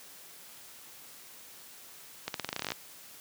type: accelerating click train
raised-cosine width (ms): 0.2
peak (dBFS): -15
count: 14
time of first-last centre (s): 2.28-2.72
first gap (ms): 62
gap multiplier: 0.89
effects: white hiss -51 dBFS RMS until 3.2 s + high-pass 100 Hz 12 dB/octave